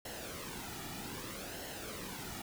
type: noise with flanger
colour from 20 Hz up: pink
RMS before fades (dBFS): -44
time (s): 0.05-2.42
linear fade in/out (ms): 5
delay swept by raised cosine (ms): 0.83 to 1.93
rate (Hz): 0.63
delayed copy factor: -0.6
effects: none